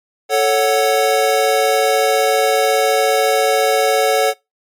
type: chord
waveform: square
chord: F# minor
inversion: first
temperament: equal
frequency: 440 / 554.4 / 740 Hz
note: A4 / C#5 / F#5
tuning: 0 / 0 / 0 cents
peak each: -17 dBFS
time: 0.29-4.34 s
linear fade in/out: 50 ms
effects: noise-tail reverb RT60 0.2 s tail -23 dB re dry + MP3 64 kbps